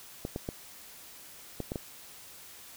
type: clicks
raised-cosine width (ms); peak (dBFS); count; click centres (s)
2; -20; 6; 0.251 / 0.361 / 0.489 / 1.603 / 1.719 / 1.758
effects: white hiss -50 dBFS RMS until 2.76 s